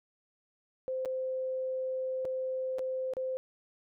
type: tone with dropouts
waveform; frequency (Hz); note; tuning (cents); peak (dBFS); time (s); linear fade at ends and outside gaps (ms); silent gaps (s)
sine; 519; C5; -14; -31; 0.88-3.37; 0; 1.05-1.057 / 2.249-2.253 / 2.785-2.792 / 3.136-3.168
effects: none